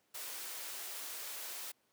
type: high-pass noise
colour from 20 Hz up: white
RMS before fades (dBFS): -44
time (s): 0.14-1.72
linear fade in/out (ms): 10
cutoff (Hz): 390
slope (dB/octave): 12
effects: pink hiss -75 dBFS RMS until 1.92 s + high-pass 200 Hz 12 dB/octave